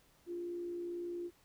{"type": "tone with frequency modulation", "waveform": "sine", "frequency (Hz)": 347.9, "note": "F4", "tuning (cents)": -7, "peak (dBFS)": -38, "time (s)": [0.26, 1.31], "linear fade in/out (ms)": 50, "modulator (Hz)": 61.9, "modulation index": 0.24, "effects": ["pink hiss -68 dBFS RMS until 1.44 s"]}